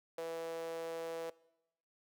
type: tone with high-pass filter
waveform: sawtooth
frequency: 164.81 Hz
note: E3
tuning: in tune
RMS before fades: -41 dBFS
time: 0.18-1.3 s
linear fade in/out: 2 ms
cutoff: 530 Hz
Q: 7.3
effects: noise-tail reverb RT60 0.9 s tail -22 dB re dry